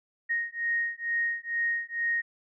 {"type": "beating tone pair", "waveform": "sine", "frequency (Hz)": [1864.7, 1866.9], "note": ["A#6", "A#6"], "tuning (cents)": [0, 2], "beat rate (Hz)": 2.2, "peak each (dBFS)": -30, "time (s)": [0.29, 2.22], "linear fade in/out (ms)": 20, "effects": []}